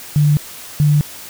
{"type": "tone pair in turn", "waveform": "sine", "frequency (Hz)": [147.9, 147.9], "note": ["D3", "D3"], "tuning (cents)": [13, 13], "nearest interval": "unison", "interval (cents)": 0, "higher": "neither", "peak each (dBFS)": -9, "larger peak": "neither", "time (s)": [[0.16, 0.37], [0.8, 1.01]], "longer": "neither", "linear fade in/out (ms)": 0, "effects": ["white hiss -34 dBFS RMS until 1.29 s"]}